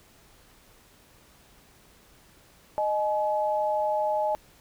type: tone pair together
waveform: sine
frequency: 617 / 849.4 Hz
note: D#5 / G#5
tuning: -15 / +39 cents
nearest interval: tritone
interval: 554 cents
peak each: -26 dBFS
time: 2.78-4.35 s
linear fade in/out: 0 ms
effects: pink hiss -57 dBFS RMS until 4.6 s